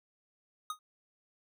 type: tone with exponential decay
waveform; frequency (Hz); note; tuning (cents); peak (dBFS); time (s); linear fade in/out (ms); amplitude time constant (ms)
square; 1244.5; D#6; 0; -32; 0.7-0.79; 2; 19
effects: none